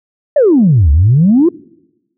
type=exponential two-way sweep; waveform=sine; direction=down then up; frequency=622.3 to 67.8 to 364.5 Hz; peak=-4 dBFS; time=0.36-1.49 s; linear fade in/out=5 ms; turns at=0.91 s; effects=noise-tail reverb RT60 1.0 s tail -24 dB re dry + tanh soft clip ceiling -1 dBFS